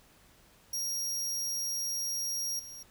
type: tone with level steps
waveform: sawtooth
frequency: 5630 Hz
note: F8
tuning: 13 cents sharp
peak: -29 / -41 dBFS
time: 0.73-2.83 s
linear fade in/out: 5 ms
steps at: 2.59 s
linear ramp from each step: 5 ms
effects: pink hiss -61 dBFS RMS until 2.9 s